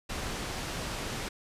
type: low-pass noise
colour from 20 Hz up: pink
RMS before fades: -36 dBFS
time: 0.09-1.29 s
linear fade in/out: 10 ms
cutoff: 7900 Hz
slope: 12 dB/octave
effects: resampled to 32000 Hz